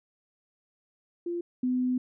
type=tone pair in turn; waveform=sine; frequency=345.7 / 252.2 Hz; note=F4 / B3; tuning=-18 / +36 cents; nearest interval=perfect fourth; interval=546 cents; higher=first; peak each=-29 / -24 dBFS; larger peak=second; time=1.26-1.41 / 1.63-1.98 s; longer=second; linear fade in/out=5 ms; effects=none